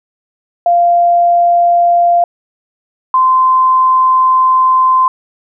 sine tone pair in turn, 694 / 1035.3 Hz, F5 / C6, -11 / -19 cents, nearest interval perfect fifth, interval 692 cents, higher second, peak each -6 / -6 dBFS, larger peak neither, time 0.66-2.24 / 3.14-5.08 s, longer second, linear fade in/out 2 ms, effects none

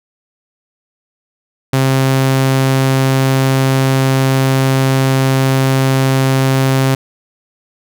sawtooth tone, 133.3 Hz, C3, 33 cents sharp, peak -6 dBFS, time 1.73-6.95 s, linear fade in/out 5 ms, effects none

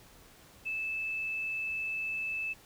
sine tone, 2624 Hz, E7, 9 cents flat, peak -32 dBFS, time 0.65-2.54 s, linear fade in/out 20 ms, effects pink hiss -57 dBFS RMS until 2.65 s

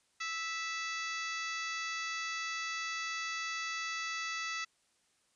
harmonic tone with a mistuned harmonic, 657 Hz, E5, 6 cents flat, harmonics 2 / 3 / 4 / 5 / 6 / 7 / 8 / 9 / 10, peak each -41 / -40 / -42 / -48 / -49 / -47 / -52 / -50 / -50 dBFS, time 0.2-4.65 s, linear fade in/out 10 ms, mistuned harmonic 5, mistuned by +65 cents, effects white hiss -73 dBFS RMS until 5.35 s + resampled to 22050 Hz

